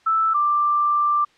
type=tone pair in turn; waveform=sine; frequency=1318.5 / 1180.4 Hz; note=E6 / D6; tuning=0 / +8 cents; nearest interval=major second; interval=192 cents; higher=first; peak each=-16 dBFS; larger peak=neither; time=0.06-0.34 / 0.34-1.25 s; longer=second; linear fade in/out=10 ms; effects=white hiss -57 dBFS RMS until 1.37 s + low-pass 4000 Hz 12 dB/octave